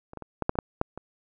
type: clicks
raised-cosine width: 1 ms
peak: -28 / -23 / -25 / -13 / -8 / -22 / -8 / -9 / -23 dBFS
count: 9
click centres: 0.134 / 0.173 / 0.223 / 0.423 / 0.494 / 0.555 / 0.588 / 0.814 / 0.976 s
effects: none